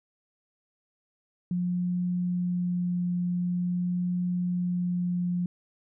sine tone with vibrato, 177.8 Hz, F3, 31 cents sharp, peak -25 dBFS, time 1.51-5.46 s, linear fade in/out 2 ms, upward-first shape triangle, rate 0.46 Hz, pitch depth 8 cents each way, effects none

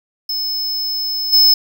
square tone with level steps, 5210 Hz, E8, 21 cents flat, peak -19 / -8 dBFS, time 0.29-1.54 s, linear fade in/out 5 ms, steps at 1.32 s, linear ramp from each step 20 ms, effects none

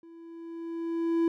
triangle tone with level ramp, 333 Hz, E4, 18 cents sharp, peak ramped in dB -46 to -19 dBFS, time 0.03-1.28 s, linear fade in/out 2 ms, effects none

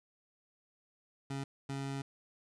25% pulse tone bursts at uneven times, 137.4 Hz, C#3, 15 cents flat, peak -33 dBFS, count 2, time 1.3-1.44 / 1.69-2.02 s, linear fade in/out 5 ms, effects resampled to 22050 Hz + 11-bit

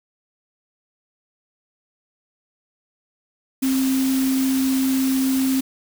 sine tone in noise, 264.4 Hz, C4, 18 cents sharp, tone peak -17 dBFS, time 3.62-5.61 s, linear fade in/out 10 ms, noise white, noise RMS -30 dBFS, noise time 3.62-5.61 s, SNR +10 dB, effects none

